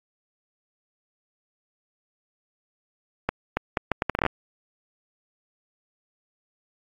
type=accelerating click train; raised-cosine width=0.5 ms; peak=-7 dBFS; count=12; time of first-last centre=3.29-4.263 s; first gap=280 ms; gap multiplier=0.72; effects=AAC 32 kbps